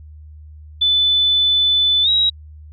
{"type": "tone with pitch glide", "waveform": "sine", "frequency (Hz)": [3500, 3839], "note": ["A7", "B7"], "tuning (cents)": [-10, -50], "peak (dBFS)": -12, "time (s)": [0.81, 2.3], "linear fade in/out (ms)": 10, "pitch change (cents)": 160, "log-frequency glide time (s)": [2.03, 2.09], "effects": ["added 76 Hz sine -36 dBFS peak until 2.72 s"]}